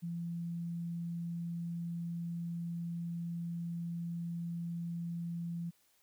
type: tone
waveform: sine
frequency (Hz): 170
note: F3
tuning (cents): -46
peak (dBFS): -36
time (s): 0.02-5.71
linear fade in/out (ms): 20
effects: white hiss -71 dBFS RMS until 6.02 s